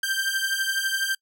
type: beating tone pair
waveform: sawtooth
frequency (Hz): 1568 / 1580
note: G6 / G6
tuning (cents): 0 / +13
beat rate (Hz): 12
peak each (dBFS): -23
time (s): 0.03-1.15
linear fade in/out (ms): 5
effects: noise-tail reverb RT60 0.1 s tail -26 dB re dry